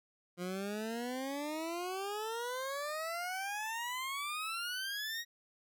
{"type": "exponential sweep", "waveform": "20% pulse", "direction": "up", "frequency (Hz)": [174.61, 1905], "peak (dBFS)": -32, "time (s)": [0.37, 5.25], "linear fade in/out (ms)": 50, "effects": []}